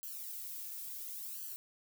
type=noise with flanger; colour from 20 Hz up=violet; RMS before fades=-44 dBFS; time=0.03-1.56 s; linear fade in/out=0 ms; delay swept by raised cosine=0.66 to 2.26 ms; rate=0.71 Hz; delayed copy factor=+1; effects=none